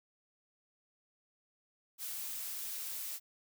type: noise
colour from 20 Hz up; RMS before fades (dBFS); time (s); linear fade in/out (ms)
blue; -41; 1.98-3.2; 50
effects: none